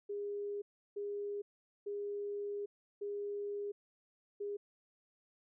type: tone bursts at uneven times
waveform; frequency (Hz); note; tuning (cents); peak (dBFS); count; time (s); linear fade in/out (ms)
sine; 407.9; G#4; -31; -37; 5; 0.09-0.62 / 0.96-1.42 / 1.86-2.66 / 3.01-3.72 / 4.4-4.57; 10
effects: none